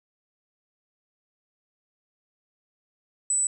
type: tone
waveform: sine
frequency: 7960 Hz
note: B8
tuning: 13 cents sharp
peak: -21 dBFS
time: 3.3-3.47 s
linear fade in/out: 2 ms
effects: none